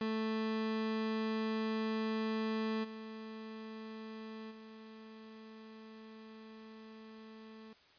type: tone with level steps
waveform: 30% pulse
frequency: 220 Hz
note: A3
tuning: in tune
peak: -31 / -42 / -48 dBFS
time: 0.01-7.73 s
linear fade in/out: 2 ms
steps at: 2.83 / 4.5 s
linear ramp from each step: 20 ms
effects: white hiss -64 dBFS RMS until 7.98 s + resampled to 11025 Hz